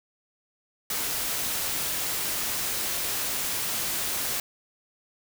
white noise, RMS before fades -29 dBFS, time 0.9-4.4 s, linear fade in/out 2 ms, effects none

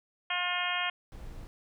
harmonic tone, 356.5 Hz, F4, 36 cents sharp, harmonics 2 / 3 / 4 / 5 / 6 / 7 / 8 / 9, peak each -37 / -37 / -37 / -37 / -37 / -37 / -37 / -37 dBFS, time 0.3-0.9 s, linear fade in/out 5 ms
brown noise, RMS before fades -43 dBFS, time 1.12-1.47 s, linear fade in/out 0 ms
effects none

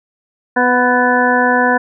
harmonic tone with a mistuned harmonic, 248.7 Hz, B3, 12 cents sharp, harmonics 1 / 2 / 3 / 4 / 6 / 7, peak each -17 / -17 / -17 / -17 / -17 / -17 dBFS, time 0.56-1.78 s, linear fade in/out 10 ms, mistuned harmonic 3, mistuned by -19 cents, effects none

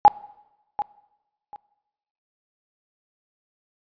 sine tone with echo, 830.6 Hz, G#5, in tune, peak -7 dBFS, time 0.05-0.08 s, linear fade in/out 0 ms, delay 740 ms, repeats 2, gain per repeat -14 dB, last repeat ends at 1.56 s, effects noise-tail reverb RT60 1.0 s tail -21 dB re dry + resampled to 11025 Hz

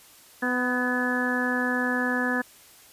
harmonic tone with a mistuned harmonic, 249.8 Hz, B3, 20 cents sharp, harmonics 1 / 2 / 3 / 4 / 5 / 6 / 7, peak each -27 / -32 / -35 / -35 / -37 / -34 / -27 dBFS, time 0.42-2.42 s, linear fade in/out 10 ms, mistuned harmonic 7, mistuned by -31 cents, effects white hiss -52 dBFS RMS until 2.92 s + resampled to 32000 Hz

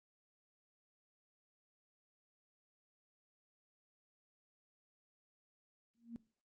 sine tone with exponential growth, 233.1 Hz, A#3, in tune, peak -40 dBFS, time 5.95-6.16 s, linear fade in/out 0 ms, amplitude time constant 44 ms, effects noise-tail reverb RT60 0.4 s tail -21 dB re dry + Opus 32 kbps

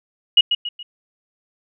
sine tone with echo, 2897 Hz, F#7, 37 cents flat, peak -7 dBFS, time 0.37-0.41 s, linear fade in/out 5 ms, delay 140 ms, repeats 3, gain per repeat -8 dB, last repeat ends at 0.83 s, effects none

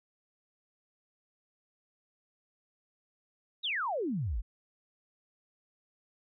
sine exponential sweep, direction down, 3951 to 41.2 Hz, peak -30 dBFS, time 3.63-4.42 s, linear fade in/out 20 ms, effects none

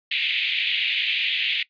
pink band-pass noise, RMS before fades -24 dBFS, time 0.11-1.63 s, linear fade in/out 5 ms, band 2200 to 3600 Hz, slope 48 dB/octave, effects noise-tail reverb RT60 0.1 s tail -20 dB re dry + resampled to 11025 Hz

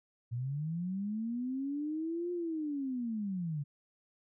sine linear two-way sweep, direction up then down, 114.5 to 355.7 to 138.8 Hz, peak -33 dBFS, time 0.31-3.64 s, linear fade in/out 20 ms, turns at 2.32 s, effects none

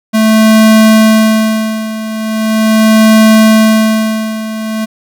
square tone with tremolo, 219.1 Hz, A3, 7 cents flat, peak -3 dBFS, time 0.13-4.86 s, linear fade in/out 20 ms, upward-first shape sine, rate 0.4 Hz, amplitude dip 80%, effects none

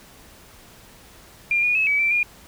sine tone with pitch steps, 2398 / 2446 / 2584 / 2284 / 2339 / 2423 Hz, D7 / D#7 / E7 / D7 / D7 / D#7, +36 / -30 / -35 / -49 / -8 / -47 cents, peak -17 dBFS, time 1.51-2.23 s, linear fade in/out 2 ms, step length 120 ms, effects pink hiss -48 dBFS RMS until 2.47 s

